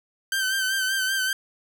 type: tone with vibrato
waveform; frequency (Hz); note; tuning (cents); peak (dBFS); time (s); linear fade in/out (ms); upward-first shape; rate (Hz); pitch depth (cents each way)
sawtooth; 1549; G6; -21; -19; 0.32-1.33; 2; sine; 5.2; 40
effects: none